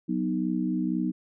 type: chord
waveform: sine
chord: B major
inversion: second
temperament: equal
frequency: 185 / 246.9 / 311.1 Hz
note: F#3 / B3 / D#4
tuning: 0 / 0 / 0 cents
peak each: -29 dBFS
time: 0.08-1.12 s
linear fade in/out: 20 ms
effects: none